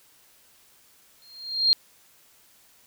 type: tone with exponential growth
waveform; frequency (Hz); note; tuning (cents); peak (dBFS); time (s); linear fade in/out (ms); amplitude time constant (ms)
sine; 4212; C8; +11; -13; 1.22-1.73; 0; 110
effects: white hiss -58 dBFS RMS until 2.86 s